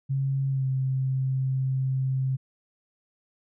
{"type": "tone with pitch glide", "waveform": "sine", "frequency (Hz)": [135.9, 132.11], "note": ["C#3", "C3"], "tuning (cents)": [-34, 17], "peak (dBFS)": -23, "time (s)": [0.09, 2.37], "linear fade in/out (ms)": 20, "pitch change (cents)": -49, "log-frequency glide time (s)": [0.49, 0.66], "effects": []}